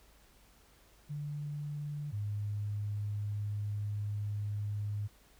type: tone pair in turn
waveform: sine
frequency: 146.83 / 103.58 Hz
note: D3 / G#2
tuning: 0 / -4 cents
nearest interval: tritone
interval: 604 cents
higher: first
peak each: -36 / -33 dBFS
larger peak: second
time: 1.09-2.12 / 2.12-5.08 s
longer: second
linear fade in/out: 20 ms
effects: added 50 Hz sine -65 dBFS peak until 5.39 s + pink hiss -64 dBFS RMS until 5.39 s